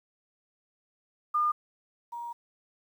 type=tone pair in turn; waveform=sine; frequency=1210 / 945.3 Hz; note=D#6 / A#5; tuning=-49 / +24 cents; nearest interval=major third; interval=427 cents; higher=first; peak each=-23 / -35 dBFS; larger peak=first; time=1.34-1.52 / 2.12-2.33 s; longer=second; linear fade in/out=10 ms; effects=10-bit